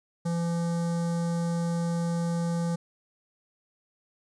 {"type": "tone with notch filter", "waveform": "square", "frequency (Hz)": 169.7, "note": "F3", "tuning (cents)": -49, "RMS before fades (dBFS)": -28, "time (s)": [0.25, 2.76], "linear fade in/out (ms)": 10, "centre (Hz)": 2600, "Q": 0.54, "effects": ["resampled to 22050 Hz", "11-bit"]}